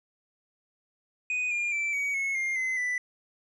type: tone with pitch steps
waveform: triangle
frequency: 2489 / 2410 / 2333 / 2259 / 2187 / 2117 / 2050 / 1984.7 Hz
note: D#7 / D7 / D7 / C#7 / C#7 / C7 / C7 / B6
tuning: 0 / +44 / -12 / +32 / -24 / +20 / -36 / +8 cents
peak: -25 dBFS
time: 1.3-2.98 s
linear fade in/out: 2 ms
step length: 210 ms
effects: resampled to 24000 Hz

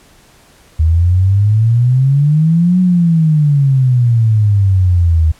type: exponential two-way sweep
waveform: sine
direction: up then down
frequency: 77.78 to 185 to 77.78 Hz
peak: -7 dBFS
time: 0.79-5.32 s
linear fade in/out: 10 ms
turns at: 2.8 s
effects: pink hiss -46 dBFS RMS until 5.39 s + low-pass 12000 Hz 12 dB/octave

